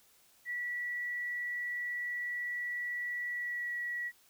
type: tone with pitch glide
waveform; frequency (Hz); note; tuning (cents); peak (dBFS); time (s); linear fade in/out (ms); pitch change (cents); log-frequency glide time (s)
sine; 1946 to 1930.3; B6 to B6; -26 to -40; -34; 0.45-4.12; 50; -14; 3.29-3.73
effects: white hiss -65 dBFS RMS until 4.29 s